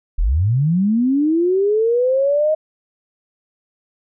sine linear sweep, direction up, 31.74 to 630 Hz, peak -13 dBFS, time 0.18-2.55 s, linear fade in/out 10 ms, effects none

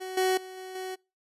30% pulse tone with level steps, 373.9 Hz, F#4, 18 cents sharp, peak -32 / -20 / -38 / -36 / -31 dBFS, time 0-0.96 s, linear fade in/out 20 ms, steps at 0.17 / 0.37 / 0.57 / 0.75 s, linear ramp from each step 5 ms, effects noise-tail reverb RT60 0.3 s tail -26 dB re dry + resampled to 32000 Hz

